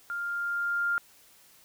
sine tone with level ramp, 1400 Hz, F6, 4 cents sharp, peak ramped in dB -31 to -24 dBFS, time 0.1-0.98 s, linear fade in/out 0 ms, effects white hiss -58 dBFS RMS until 1.64 s

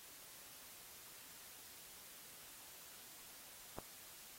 click, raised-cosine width 1 ms, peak -30 dBFS, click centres 3.786 s, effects white hiss -57 dBFS RMS until 4.38 s + AAC 48 kbps

